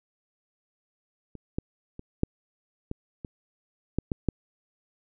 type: clicks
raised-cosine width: 3 ms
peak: -28 / -15 / -26 / -9 / -19 / -23 / -12 / -14 / -10 dBFS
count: 9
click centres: 1.353 / 1.585 / 1.994 / 2.234 / 2.914 / 3.248 / 3.986 / 4.118 / 4.287 s
effects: none